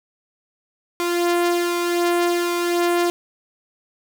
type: tone with flanger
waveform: sawtooth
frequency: 347.7 Hz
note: F4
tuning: 8 cents flat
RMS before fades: -20 dBFS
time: 1-3.1 s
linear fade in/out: 0 ms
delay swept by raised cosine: 2 to 2.98 ms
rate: 1.3 Hz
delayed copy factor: +0.5
effects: none